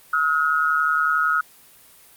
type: tone pair together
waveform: sine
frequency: 1283 / 1433.9 Hz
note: E6 / F6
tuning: -47 / +45 cents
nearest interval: major second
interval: 192 cents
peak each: -20 dBFS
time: 0.13-1.41 s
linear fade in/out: 5 ms
effects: white hiss -50 dBFS RMS until 2.16 s + Opus 32 kbps